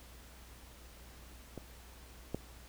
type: clicks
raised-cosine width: 2 ms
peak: -29 / -21 dBFS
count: 2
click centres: 1.577 / 2.346 s
effects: added 60 Hz sine -54 dBFS peak until 2.68 s + pink hiss -57 dBFS RMS until 2.68 s